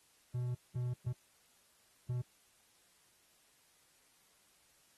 triangle tone bursts at uneven times, 123.47 Hz, B2, in tune, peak -32 dBFS, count 4, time 0.34-0.55 / 0.75-0.94 / 1.06-1.13 / 2.09-2.22 s, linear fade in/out 10 ms, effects white hiss -69 dBFS RMS until 4.97 s + AAC 32 kbps

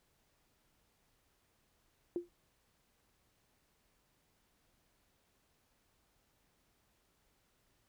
sine tone with exponential decay, 348.5 Hz, F4, 4 cents flat, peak -30 dBFS, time 2.16-2.29 s, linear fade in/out 1 ms, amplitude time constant 28 ms, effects pink hiss -75 dBFS RMS until 7.88 s

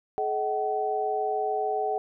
sine tone cluster, 426.2 / 630 / 757 Hz, G#4 / D#5 / F#5, +45 / +21 / +39 cents, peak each -29 / -34 / -27 dBFS, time 0.18-1.98 s, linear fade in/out 0 ms, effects none

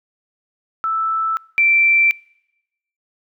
sine tone pair in turn, 1318.5 / 2344 Hz, E6 / D7, 0 / -4 cents, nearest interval minor seventh, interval 996 cents, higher second, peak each -17 / -11 dBFS, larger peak second, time 0.84-1.37 / 1.58-2.11 s, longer neither, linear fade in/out 0 ms, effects noise-tail reverb RT60 0.9 s tail -25 dB re dry

